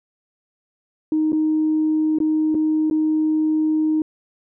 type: tone with dropouts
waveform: sine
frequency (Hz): 311.1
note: D#4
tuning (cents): 0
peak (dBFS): -15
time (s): 1.12-4.02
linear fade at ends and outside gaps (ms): 2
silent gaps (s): 1.321-1.329 / 2.186-2.202 / 2.545-2.55 / 2.9-2.91
effects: tanh soft clip ceiling -11 dBFS